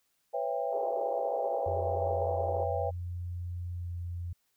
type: chord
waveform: sine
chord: C# half-diminished seventh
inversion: third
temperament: just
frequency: 498.9 / 554.4 / 665.2 / 798.3 Hz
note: B4 / C#5 / E5 / G5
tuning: +17 / 0 / +16 / +31 cents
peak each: -35 dBFS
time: 0.33-2.91 s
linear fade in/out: 20 ms
type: band-pass noise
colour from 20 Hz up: pink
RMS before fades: -39 dBFS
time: 0.71-2.65 s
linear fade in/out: 20 ms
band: 390 to 840 Hz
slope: 48 dB/octave
type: tone with pitch glide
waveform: sine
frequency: 88 to 86.99 Hz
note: F2 to F2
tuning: +14 to -6 cents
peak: -34 dBFS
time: 1.66-4.33 s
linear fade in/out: 5 ms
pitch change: -20 cents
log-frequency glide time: 3.74-3.88 s
effects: white hiss -75 dBFS RMS until 4.56 s